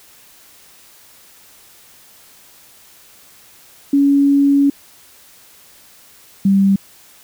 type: tone pair in turn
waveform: sine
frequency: 280.9 / 195.84 Hz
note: C#4 / G3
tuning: +23 / -1 cents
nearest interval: tritone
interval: 624 cents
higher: first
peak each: -9 dBFS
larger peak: neither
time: 3.93-4.7 / 6.45-6.76 s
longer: first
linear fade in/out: 5 ms
effects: white hiss -46 dBFS RMS until 7.23 s